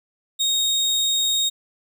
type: tone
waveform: 30% pulse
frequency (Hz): 3729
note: A#7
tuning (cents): 0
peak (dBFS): -16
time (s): 0.39-1.5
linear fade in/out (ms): 20
effects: none